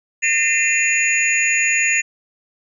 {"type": "tone cluster", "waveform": "sine", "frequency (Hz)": [1816, 2061, 2429, 2688, 6810], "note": ["A#6", "C7", "D#7", "E7", "G#8"], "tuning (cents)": [-46, -27, -42, 33, 42], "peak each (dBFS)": -21, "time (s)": [0.22, 2.02], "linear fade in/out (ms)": 20, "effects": []}